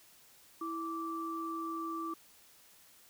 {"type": "tone pair together", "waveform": "sine", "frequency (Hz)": [328.4, 1167], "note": ["E4", "D6"], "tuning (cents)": [-6, -11], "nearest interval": "octave + minor seventh", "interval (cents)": 2195, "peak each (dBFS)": [-39, -38], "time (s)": [0.61, 2.14], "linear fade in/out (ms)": 5, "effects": ["white hiss -61 dBFS RMS until 3.09 s"]}